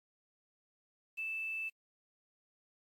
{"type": "tone with quantisation", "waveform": "sine", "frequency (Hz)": 2638, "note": "E7", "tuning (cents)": 1, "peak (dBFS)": -36, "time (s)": [1.17, 1.7], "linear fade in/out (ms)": 20, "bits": 10, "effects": ["AAC 64 kbps"]}